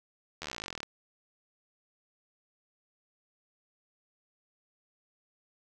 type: slowing click train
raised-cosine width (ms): 0.2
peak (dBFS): -20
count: 23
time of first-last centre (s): 0.42-0.831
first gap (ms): 12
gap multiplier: 1.04
effects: none